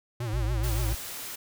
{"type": "tone with vibrato", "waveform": "square", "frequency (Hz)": 114.3, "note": "A#2", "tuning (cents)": -34, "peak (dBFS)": -30, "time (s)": [0.2, 0.93], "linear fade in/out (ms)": 5, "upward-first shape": "triangle", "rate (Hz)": 7, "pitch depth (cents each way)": 170}
{"type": "tone", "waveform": "sine", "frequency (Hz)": 55, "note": "A1", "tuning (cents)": 0, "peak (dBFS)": -26, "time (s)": [0.33, 0.95], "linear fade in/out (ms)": 5}
{"type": "noise", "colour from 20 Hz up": "white", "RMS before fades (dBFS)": -38, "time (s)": [0.63, 1.36], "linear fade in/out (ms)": 10}
{"effects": []}